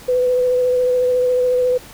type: tone with vibrato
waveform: sine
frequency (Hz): 500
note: B4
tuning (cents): +21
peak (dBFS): -13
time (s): 0.08-1.78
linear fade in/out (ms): 10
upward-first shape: sine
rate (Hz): 14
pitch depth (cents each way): 17
effects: pink hiss -40 dBFS RMS until 1.93 s